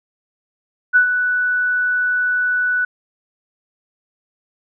sine tone with ADSR envelope, 1484 Hz, F#6, 5 cents sharp, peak -7 dBFS, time 0.93-2.85 s, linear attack 30 ms, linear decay 97 ms, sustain -8 dB, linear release 5 ms, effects none

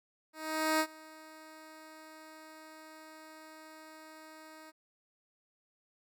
10% pulse tone with ADSR envelope, 313.8 Hz, D#4, 15 cents sharp, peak -18 dBFS, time 0.33-4.72 s, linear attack 470 ms, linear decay 65 ms, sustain -24 dB, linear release 28 ms, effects none

